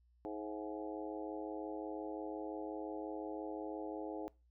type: harmonic tone with a mistuned harmonic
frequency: 105.7 Hz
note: G#2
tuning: 31 cents sharp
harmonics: 3 / 4 / 5 / 6 / 7 / 8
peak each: -44 / -46 / -48 / -50 / -51 / -52 dBFS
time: 0.25-4.28 s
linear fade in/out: 0 ms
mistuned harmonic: 6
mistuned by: +60 cents
effects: noise-tail reverb RT60 0.3 s tail -24 dB re dry + added 60 Hz sine -67 dBFS peak until 4.5 s